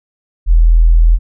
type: tone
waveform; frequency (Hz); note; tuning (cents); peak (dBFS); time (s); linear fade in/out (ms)
sine; 41.21; E1; 0; -4; 0.46-1.19; 50
effects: none